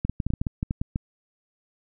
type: clicks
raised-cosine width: 5 ms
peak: -13 dBFS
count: 12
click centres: 0.05 / 0.096 / 0.202 / 0.266 / 0.304 / 0.337 / 0.415 / 0.468 / 0.629 / 0.709 / 0.815 / 0.959 s
effects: none